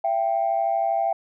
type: tone pair together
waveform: sine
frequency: 671.4 / 784 Hz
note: E5 / G5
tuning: +32 / 0 cents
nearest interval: minor third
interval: 268 cents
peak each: -22 dBFS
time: 0.04-1.13 s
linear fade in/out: 5 ms
effects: tanh soft clip ceiling -13 dBFS